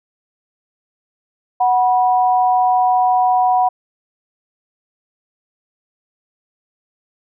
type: tone pair together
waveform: sine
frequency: 740 / 974.4 Hz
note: F#5 / B5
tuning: 0 / -24 cents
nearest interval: perfect fourth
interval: 476 cents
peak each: -12 / -18 dBFS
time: 1.6-3.69 s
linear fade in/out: 10 ms
effects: none